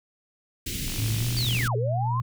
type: band-stop noise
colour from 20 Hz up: pink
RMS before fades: -31 dBFS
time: 0.66-1.68 s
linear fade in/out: 5 ms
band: 320 to 2400 Hz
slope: 24 dB/octave
type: click train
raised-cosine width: 0.5 ms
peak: -28 dBFS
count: 38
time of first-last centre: 0.88-1.631 s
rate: 49.3 Hz
type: tone with pitch glide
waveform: sine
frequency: 110 to 119.96 Hz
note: A2 to B2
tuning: 0 to -50 cents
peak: -24 dBFS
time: 0.98-2.22 s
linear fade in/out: 10 ms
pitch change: +150 cents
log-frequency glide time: 1.19-1.25 s
type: linear two-way sweep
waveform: sine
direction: down then up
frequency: 4698 to 397.8 to 1084 Hz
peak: -27 dBFS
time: 1.37-2.2 s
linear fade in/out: 0 ms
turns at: 1.76 s
effects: none